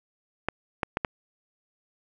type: clicks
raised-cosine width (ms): 0.5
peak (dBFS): -10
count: 4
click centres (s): 0.486 / 0.832 / 0.971 / 1.048
effects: none